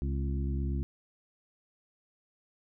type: harmonic tone with a mistuned harmonic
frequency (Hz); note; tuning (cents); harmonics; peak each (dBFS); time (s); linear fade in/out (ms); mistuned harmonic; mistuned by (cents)
68.6; C#2; -17; 1 / 2 / 3 / 4 / 5; -30 / -36 / -40 / -42 / -44; 0.02-0.83; 0; 4; -44
effects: none